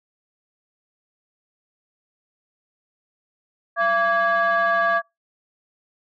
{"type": "tone cluster", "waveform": "sine", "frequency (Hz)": [677, 1158, 1652], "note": ["E5", "D6", "G#6"], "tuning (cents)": [46, -25, -10], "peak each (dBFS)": -20, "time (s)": [3.76, 5.02], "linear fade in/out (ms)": 50, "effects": ["noise-tail reverb RT60 0.2 s tail -24 dB re dry", "tanh soft clip ceiling -12 dBFS"]}